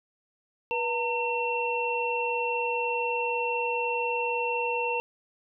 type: tone cluster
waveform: sine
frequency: 484.2 / 914 / 2711 Hz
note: B4 / A#5 / E7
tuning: -34 / -34 / +48 cents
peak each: -30 dBFS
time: 0.71-5 s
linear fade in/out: 0 ms
effects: none